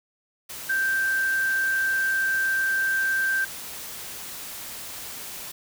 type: tone in noise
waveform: sine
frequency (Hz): 1568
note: G6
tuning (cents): 0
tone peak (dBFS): -21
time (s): 0.69-3.45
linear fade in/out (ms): 10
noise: white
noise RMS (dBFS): -37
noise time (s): 0.49-5.52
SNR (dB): +13
effects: none